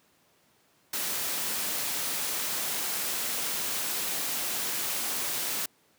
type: noise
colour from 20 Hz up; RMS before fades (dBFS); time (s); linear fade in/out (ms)
white; -31; 0.93-5.66; 5
effects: pink hiss -65 dBFS RMS until 5.98 s + high-pass 150 Hz 12 dB/octave